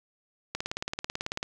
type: click train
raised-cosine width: 0.2 ms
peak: -14 dBFS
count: 17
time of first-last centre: 0.55-1.429 s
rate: 18.2 Hz
effects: none